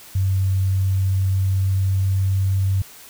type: tone with pitch glide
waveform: sine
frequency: 95.5 to 96.28 Hz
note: G2 to G2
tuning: -45 to -31 cents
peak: -16 dBFS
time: 0.15-2.82 s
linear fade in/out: 5 ms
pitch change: +14 cents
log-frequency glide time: 1.09-2.59 s
effects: white hiss -43 dBFS RMS until 3.09 s